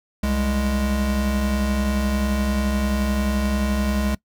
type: tone pair together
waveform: square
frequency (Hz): 65.41 / 207.7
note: C2 / G#3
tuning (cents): 0 / 0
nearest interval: octave + minor sixth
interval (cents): 2000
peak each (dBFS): -23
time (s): 0.23-4.15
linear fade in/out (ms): 5
effects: noise-tail reverb RT60 0.1 s tail -22 dB re dry